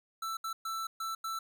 square tone bursts at uneven times, 1328 Hz, E6, 12 cents sharp, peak -35 dBFS, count 5, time 0.22-0.37 / 0.44-0.53 / 0.65-0.87 / 1-1.15 / 1.24-1.39 s, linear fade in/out 5 ms, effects none

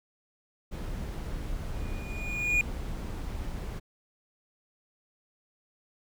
brown noise, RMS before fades -35 dBFS, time 0.71-3.8 s, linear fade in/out 20 ms
triangle tone with exponential growth, 2443 Hz, D#7, 32 cents flat, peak -19 dBFS, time 1.73-2.61 s, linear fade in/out 1 ms, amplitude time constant 190 ms
effects none

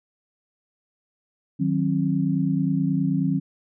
sine chord, C diminished, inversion first, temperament equal with one note detuned, 155.56 / 185 / 268.5 Hz, Eb3 / Gb3 / C4, 0 / 0 / +45 cents, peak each -24 dBFS, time 1.59-3.4 s, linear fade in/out 20 ms, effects none

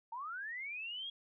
sine linear sweep, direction up, 880 to 3322 Hz, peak -40 dBFS, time 0.12-1.1 s, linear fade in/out 5 ms, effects none

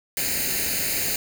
white noise with comb filter, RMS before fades -25 dBFS, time 0.17-1.16 s, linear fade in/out 2 ms, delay 0.44 ms, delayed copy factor +0.75, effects none

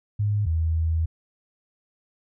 sine tone pair in turn, 103.83 / 81.02 Hz, G#2 / E2, 0 / -29 cents, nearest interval major third, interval 429 cents, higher first, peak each -20 dBFS, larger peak neither, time 0.19-0.46 / 0.46-1.06 s, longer second, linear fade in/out 10 ms, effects none

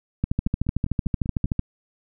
two click trains, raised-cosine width 5 ms, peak -18 / -9 dBFS, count 6 / 19, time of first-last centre 0.47-1.456 / 0.24-1.593 s, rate 5.07 / 13.3 Hz, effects none

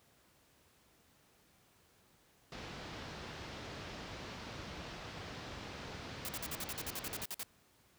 pink low-pass noise, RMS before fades -46 dBFS, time 2.52-7.24 s, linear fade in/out 2 ms, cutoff 5300 Hz, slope 24 dB/octave
white noise bursts, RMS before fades -41 dBFS, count 14, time 6.25-7.431 s, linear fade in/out 0 ms, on 37 ms, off 51 ms
effects pink hiss -68 dBFS RMS until 7.98 s + high-pass 60 Hz 12 dB/octave

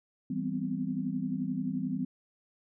sine chord, C major seventh, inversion first, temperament equal with one note detuned, 164.81 / 196 / 246.9 / 258.5 Hz, E3 / G3 / B3 / C4, 0 / 0 / 0 / -21 cents, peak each -37 / -35 / -37 / -34 dBFS, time 0.3-2.05 s, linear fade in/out 5 ms, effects none

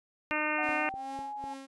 harmonic tone, 304 Hz, D#4, 40 cents flat, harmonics 1 / 2 / 3 / 4 / 5 / 6 / 7 / 8 / 9, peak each -37 / -37 / -37 / -37 / -37 / -37 / -37 / -37 / -37 dBFS, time 0.31-0.89 s, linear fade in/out 0 ms
sine tone with pitch glide, 741 to 836.6 Hz, F#5 to G#5, +2 to +12 cents, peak -36 dBFS, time 0.58-1.54 s, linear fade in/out 5 ms, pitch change +210 cents, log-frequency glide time 0.74-1.21 s
sawtooth tone with tremolo, 270 Hz, C#4, 45 cents flat, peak -37 dBFS, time 0.62-1.67 s, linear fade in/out 20 ms, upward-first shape triangle, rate 2.4 Hz, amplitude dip 100%
click train, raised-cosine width 2 ms, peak -33 dBFS, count 4, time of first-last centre 0.69-1.44 s, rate 4 Hz
effects resampled to 24000 Hz

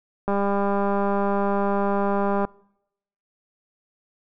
click train, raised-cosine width 1 ms, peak -11 dBFS, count 435, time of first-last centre 0.28-2.45 s, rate 200 Hz, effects noise-tail reverb RT60 0.8 s tail -25 dB re dry

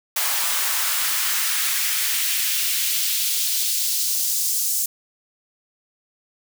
white noise with high-pass filter sweep, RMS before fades -22 dBFS, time 0.16-4.86 s, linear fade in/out 5 ms, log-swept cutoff 830 to 6800 Hz, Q 1.2, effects none

